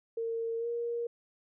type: tone with pitch glide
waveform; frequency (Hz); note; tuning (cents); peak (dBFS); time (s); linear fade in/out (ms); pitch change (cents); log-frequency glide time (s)
sine; 457.4 to 470.8; A#4 to A#4; -33 to +17; -31; 0.17-1.07; 5; +50; 0.58-0.67
effects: none